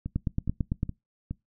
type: two click trains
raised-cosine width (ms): 5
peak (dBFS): -20 / -14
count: 4 / 7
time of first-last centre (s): 0.06-1.31 / 0.16-0.831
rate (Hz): 2.4 / 8.94
effects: noise-tail reverb RT60 0.2 s tail -23 dB re dry